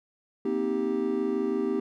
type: chord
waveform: triangle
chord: C minor seventh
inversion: third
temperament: just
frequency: 235.5 / 261.6 / 314 / 392.4 Hz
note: Bb3 / C4 / Eb4 / G4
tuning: +18 / 0 / +16 / +2 cents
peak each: -30 / -30 / -30 / -26 dBFS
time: 0.45-1.8 s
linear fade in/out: 5 ms
effects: none